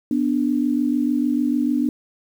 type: tone pair together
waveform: sine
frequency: 247 / 293.7 Hz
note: B3 / D4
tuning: 0 / 0 cents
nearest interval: minor third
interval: 300 cents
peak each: -20 dBFS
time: 0.11-1.89 s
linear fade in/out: 2 ms
effects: 8-bit